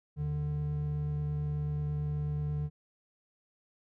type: tone pair together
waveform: triangle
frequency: 78.47 / 148.6 Hz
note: D#2 / D3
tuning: +15 / +21 cents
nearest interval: major seventh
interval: 1106 cents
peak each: -36 / -29 dBFS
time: 0.16-2.7 s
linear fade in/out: 50 ms
effects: none